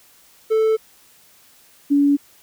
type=tone pair in turn; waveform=triangle / sine; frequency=440 / 284.7 Hz; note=A4 / C#4; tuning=0 / +46 cents; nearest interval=minor sixth; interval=754 cents; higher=first; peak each=-12 dBFS; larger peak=neither; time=0.5-0.77 / 1.9-2.17 s; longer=neither; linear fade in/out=20 ms; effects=white hiss -52 dBFS RMS until 2.42 s